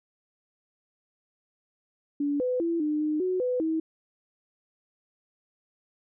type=tone with pitch steps; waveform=sine; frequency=287.5 / 502 / 335.8 / 301.6 / 304.8 / 368.7 / 500 / 320.4 Hz; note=D4 / B4 / E4 / D4 / D#4 / F#4 / B4 / E4; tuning=-37 / +28 / +32 / +46 / -36 / -6 / +21 / -49 cents; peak=-24 dBFS; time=2.2-3.8 s; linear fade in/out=5 ms; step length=200 ms; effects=none